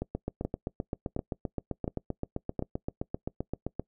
two click trains, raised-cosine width 2 ms, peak -18 / -17 dBFS, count 30 / 4, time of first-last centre 0.02-3.796 / 0.45-2.593 s, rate 7.68 / 1.4 Hz, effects noise-tail reverb RT60 0.1 s tail -23 dB re dry

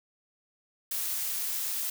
blue noise, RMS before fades -32 dBFS, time 0.91-1.9 s, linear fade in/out 5 ms, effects none

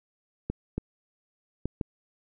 clicks, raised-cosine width 3 ms, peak -16 dBFS, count 4, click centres 0.5 / 0.78 / 1.656 / 1.812 s, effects none

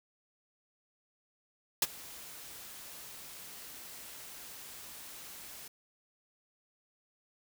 white noise with ADSR envelope, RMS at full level -25 dBFS, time 1.82-5.68 s, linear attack 3 ms, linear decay 33 ms, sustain -23 dB, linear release 5 ms, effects none

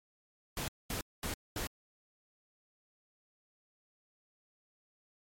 pink noise bursts, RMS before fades -37 dBFS, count 4, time 0.57-1.67 s, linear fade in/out 2 ms, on 110 ms, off 220 ms, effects MP3 64 kbps

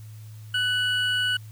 triangle tone pair together, 1494 / 2940 Hz, F#6 / F#7, +16 / -12 cents, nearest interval octave, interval 1172 cents, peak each -23 dBFS, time 0.54-1.37 s, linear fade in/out 5 ms, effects added 108 Hz sine -39 dBFS peak until 1.51 s + white hiss -56 dBFS RMS until 1.51 s

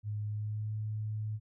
sine tone with pitch glide, 105.1 to 107.43 Hz, G#2 to A2, +21 to -41 cents, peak -33 dBFS, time 0.03-1.4 s, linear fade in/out 50 ms, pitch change +38 cents, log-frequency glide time 0.26-0.71 s, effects none

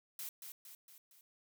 blue noise with echo, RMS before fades -44 dBFS, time 0.19-0.29 s, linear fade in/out 2 ms, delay 230 ms, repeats 4, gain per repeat -5 dB, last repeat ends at 1.21 s, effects none

